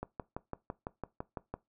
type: click train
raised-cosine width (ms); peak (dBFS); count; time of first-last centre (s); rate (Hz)
1; -23; 10; 0.03-1.54; 5.96
effects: noise-tail reverb RT60 0.2 s tail -20 dB re dry